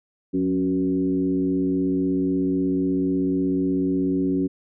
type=tone with frequency modulation; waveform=sine; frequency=277.2 Hz; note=C#4; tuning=in tune; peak=-19 dBFS; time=0.33-4.48 s; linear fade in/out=20 ms; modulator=96.2 Hz; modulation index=0.92; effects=none